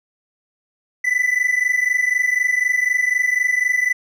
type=tone pair together; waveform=triangle; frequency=1981 / 2005 Hz; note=B6 / B6; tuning=+5 / +26 cents; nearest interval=unison; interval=21 cents; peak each=-17 / -17 dBFS; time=1.04-3.93 s; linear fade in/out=10 ms; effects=none